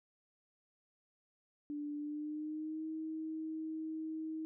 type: tone with pitch glide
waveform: sine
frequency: 293.7 to 316.6 Hz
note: D4 to D#4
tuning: 0 to +30 cents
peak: -38 dBFS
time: 1.7-4.45 s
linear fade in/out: 0 ms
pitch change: +130 cents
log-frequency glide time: 1.96-2.86 s
effects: none